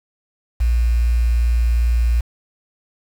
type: tone with quantisation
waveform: sine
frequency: 58.7 Hz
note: A#1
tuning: 13 cents sharp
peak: -13 dBFS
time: 0.6-2.21 s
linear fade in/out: 10 ms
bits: 6
effects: none